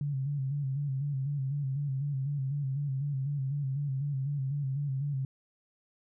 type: tone with vibrato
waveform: sine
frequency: 138.8 Hz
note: C#3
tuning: 3 cents sharp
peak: -29 dBFS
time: 0.01-5.25 s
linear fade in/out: 2 ms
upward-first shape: square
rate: 4 Hz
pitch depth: 68 cents each way
effects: none